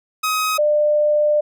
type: tone pair in turn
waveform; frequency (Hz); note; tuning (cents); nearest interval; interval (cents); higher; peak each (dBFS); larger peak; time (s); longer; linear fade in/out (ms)
sawtooth / sine; 1264 / 597.6; D#6 / D5; +27 / +30; octave + minor second; 1297; first; -14 / -13; second; 0.23-0.58 / 0.58-1.41; second; 10
effects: none